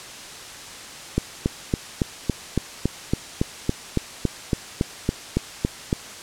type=click train; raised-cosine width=3 ms; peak=-6 dBFS; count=18; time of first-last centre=1.18-5.929 s; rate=3.58 Hz; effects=white hiss -38 dBFS RMS until 6.22 s + low-pass 8000 Hz 12 dB/octave